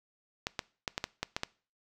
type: clicks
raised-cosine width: 0.2 ms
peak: -14 dBFS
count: 8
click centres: 0.469 / 0.592 / 0.878 / 0.979 / 1.041 / 1.23 / 1.365 / 1.434 s
effects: noise-tail reverb RT60 0.4 s tail -22 dB re dry